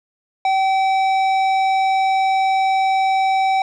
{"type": "tone with tanh clipping", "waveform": "sine", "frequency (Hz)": 768, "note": "G5", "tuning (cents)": -36, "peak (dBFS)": -16, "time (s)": [0.45, 3.62], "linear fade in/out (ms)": 2, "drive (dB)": 12, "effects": []}